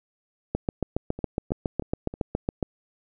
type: two click trains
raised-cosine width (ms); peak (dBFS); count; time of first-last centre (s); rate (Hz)
2; -22 / -11; 4 / 16; 1.19-2.139 / 0.55-2.628; 3.16 / 7.22
effects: none